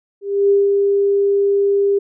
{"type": "tone with ADSR envelope", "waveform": "sine", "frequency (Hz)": 400, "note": "G4", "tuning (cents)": 35, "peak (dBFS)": -9, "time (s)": [0.21, 1.99], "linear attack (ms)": 290, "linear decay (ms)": 180, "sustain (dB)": -3, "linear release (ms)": 10, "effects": []}